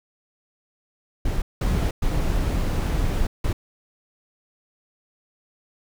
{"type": "noise bursts at uneven times", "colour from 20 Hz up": "brown", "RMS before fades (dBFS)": -22, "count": 4, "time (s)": [[1.25, 1.42], [1.61, 1.91], [2.02, 3.27], [3.44, 3.53]], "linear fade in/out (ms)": 5, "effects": []}